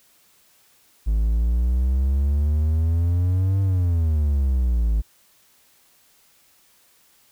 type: exponential two-way sweep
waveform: triangle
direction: up then down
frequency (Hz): 52.4 to 98 to 52.4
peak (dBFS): -15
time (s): 1.06-5.02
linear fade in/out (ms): 20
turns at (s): 3.61
effects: white hiss -58 dBFS RMS until 7.31 s